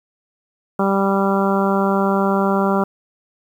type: harmonic tone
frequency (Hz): 196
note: G3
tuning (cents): 0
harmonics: 1 / 2 / 3 / 4 / 5 / 6 / 7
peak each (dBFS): -18 / -21 / -23 / -24 / -25 / -26 / -26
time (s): 0.79-2.84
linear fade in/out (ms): 5
effects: 8-bit